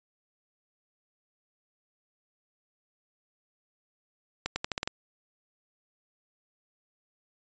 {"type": "accelerating click train", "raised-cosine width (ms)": 0.2, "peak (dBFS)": -12, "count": 7, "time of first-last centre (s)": [4.46, 4.875], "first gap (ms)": 100, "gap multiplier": 0.85, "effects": ["resampled to 16000 Hz"]}